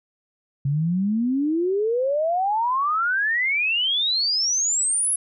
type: exponential sweep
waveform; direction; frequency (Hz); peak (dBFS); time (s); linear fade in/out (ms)
sine; up; 135.1 to 11000; -19; 0.65-5.16; 5
effects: none